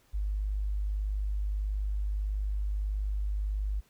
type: tone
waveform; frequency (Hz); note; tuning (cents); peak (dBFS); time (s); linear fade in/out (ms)
sine; 50.8; G#1; -38; -28; 0.13-3.81; 20
effects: pink hiss -66 dBFS RMS until 3.89 s